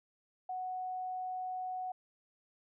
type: tone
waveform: sine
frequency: 740 Hz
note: F#5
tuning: in tune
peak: -36 dBFS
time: 0.49-1.92 s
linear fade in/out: 5 ms
effects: none